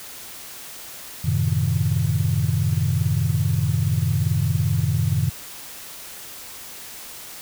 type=chord; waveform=sine; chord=F# diminished seventh; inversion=none; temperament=equal; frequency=92.5 / 110 / 130.81 / 155.56 Hz; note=F#2 / A2 / C3 / Eb3; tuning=0 / 0 / 0 / 0 cents; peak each=-23 dBFS; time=1.24-5.3 s; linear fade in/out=10 ms; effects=tanh soft clip ceiling -9 dBFS + white hiss -38 dBFS RMS until 7.41 s